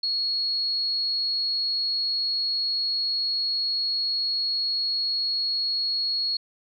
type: tone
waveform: sine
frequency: 4327 Hz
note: C#8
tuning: 43 cents flat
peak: -23 dBFS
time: 0.03-6.37 s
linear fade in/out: 5 ms
effects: none